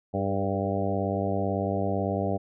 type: harmonic tone with a mistuned harmonic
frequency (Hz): 98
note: G2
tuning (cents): 0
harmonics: 1 / 2 / 3 / 4 / 5 / 6 / 7 / 8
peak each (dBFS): -31 / -31 / -34 / -34 / -34 / -33 / -33 / -37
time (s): 0.13-2.38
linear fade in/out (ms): 20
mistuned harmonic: 4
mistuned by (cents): +36
effects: none